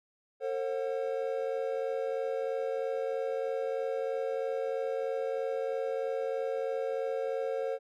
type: tone cluster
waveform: triangle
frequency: 452.9 / 536 / 734 Hz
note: A#4 / C5 / F#5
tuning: -50 / +42 / -14 cents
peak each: -32 / -31 / -40 dBFS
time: 0.4-7.79 s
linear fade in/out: 50 ms
effects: none